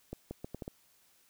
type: accelerating click train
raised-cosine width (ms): 2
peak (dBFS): -26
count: 6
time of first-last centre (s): 0.13-0.679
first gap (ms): 180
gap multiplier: 0.75
effects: white hiss -67 dBFS RMS until 1.29 s